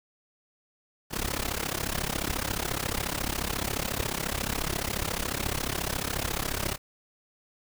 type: noise with amplitude modulation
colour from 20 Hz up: pink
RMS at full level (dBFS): -27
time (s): 1.1-6.78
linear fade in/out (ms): 50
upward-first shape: sine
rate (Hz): 34.2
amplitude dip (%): 90
effects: none